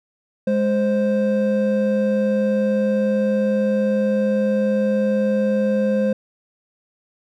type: tone pair together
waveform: triangle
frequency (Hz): 207.7 / 523.3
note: G#3 / C5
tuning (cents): 0 / 0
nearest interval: octave + major third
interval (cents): 1600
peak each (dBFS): -17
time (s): 0.47-6.13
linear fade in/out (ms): 5
effects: none